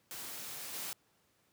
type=noise with level steps; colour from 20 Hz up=white; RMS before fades=-44 / -41 dBFS; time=0.11-0.93 s; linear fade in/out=0 ms; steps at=0.73 s; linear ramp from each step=10 ms; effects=pink hiss -72 dBFS RMS until 1.52 s + high-pass 100 Hz 12 dB/octave